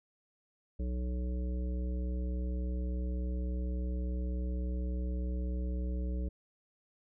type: harmonic tone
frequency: 61.74 Hz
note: B1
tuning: in tune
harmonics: 1 / 3 / 5 / 7 / 9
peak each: -32 / -42 / -46 / -49 / -51 dBFS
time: 0.79-6.29 s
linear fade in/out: 10 ms
effects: none